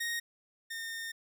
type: tone pair in turn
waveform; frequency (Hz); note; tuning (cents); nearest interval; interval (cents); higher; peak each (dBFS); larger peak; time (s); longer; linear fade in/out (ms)
sawtooth; 1864.7 / 1825.3; A#6 / A#6; 0 / -37; unison; 37; first; -29 / -34; first; 0-0.2 / 0.7-1.12; second; 10
effects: none